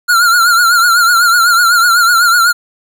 square tone with vibrato, 1400 Hz, F6, 4 cents sharp, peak -7 dBFS, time 0.08-2.53 s, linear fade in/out 20 ms, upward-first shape triangle, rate 8 Hz, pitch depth 88 cents each way, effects 8-bit

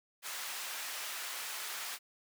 pink high-pass noise, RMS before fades -41 dBFS, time 0.22-1.99 s, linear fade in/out 50 ms, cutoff 1200 Hz, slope 12 dB/octave, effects none

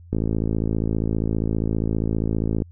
click train, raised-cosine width 3 ms, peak -10 dBFS, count 138, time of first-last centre 0.13-2.621 s, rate 55 Hz, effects added 86 Hz sine -42 dBFS peak until 2.71 s

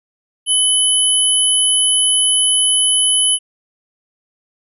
sine tone pair together, 3000 / 10691 Hz, F#7 / E9, +23 / +23 cents, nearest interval octave + minor seventh, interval 2200 cents, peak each -14 dBFS, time 0.46-3.39 s, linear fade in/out 50 ms, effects none

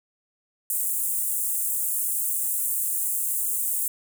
pink high-pass noise, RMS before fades -26 dBFS, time 0.7-3.88 s, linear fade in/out 2 ms, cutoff 8000 Hz, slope 48 dB/octave, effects none

